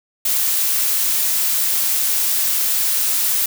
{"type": "noise", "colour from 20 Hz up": "blue", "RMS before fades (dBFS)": -18, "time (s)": [0.25, 3.46], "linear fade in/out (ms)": 5, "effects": []}